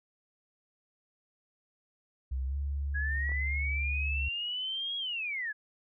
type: tone with pitch glide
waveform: sine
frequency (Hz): 65.41 to 70.51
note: C2 to C#2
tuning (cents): 0 to +30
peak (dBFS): -30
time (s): 2.31-4.29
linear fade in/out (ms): 10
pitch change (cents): +130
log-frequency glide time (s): 2.46-2.56
type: linear two-way sweep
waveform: sine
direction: up then down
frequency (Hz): 1645 to 3320 to 1645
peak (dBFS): -32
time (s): 2.94-5.53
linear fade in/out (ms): 20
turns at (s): 4.97
type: clicks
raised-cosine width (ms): 1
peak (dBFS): -35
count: 2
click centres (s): 3.293 / 3.318
effects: none